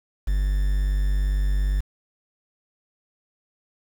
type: tone with quantisation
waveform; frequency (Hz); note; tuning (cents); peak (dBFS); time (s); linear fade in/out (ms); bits
triangle; 48.8; G1; -7; -17; 0.27-1.81; 10; 7
effects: none